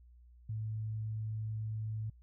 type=tone; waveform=sine; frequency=109.1 Hz; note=A2; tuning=14 cents flat; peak=-35 dBFS; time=0.49-2.1 s; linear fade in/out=5 ms; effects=added 60 Hz sine -56 dBFS peak until 2.22 s